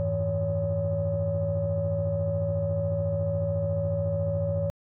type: tone cluster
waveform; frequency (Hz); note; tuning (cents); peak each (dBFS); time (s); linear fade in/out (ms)
sine; 88.1 / 102.1 / 160 / 564; F2 / G#2 / D#3 / C#5; +16 / -29 / +49 / +30; -33 / -28 / -30 / -27; 0-4.7; 0
effects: tanh soft clip ceiling -18 dBFS